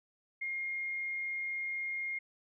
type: tone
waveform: sine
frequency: 2132 Hz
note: C7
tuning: 32 cents sharp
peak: -34 dBFS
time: 0.41-2.19 s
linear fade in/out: 10 ms
effects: none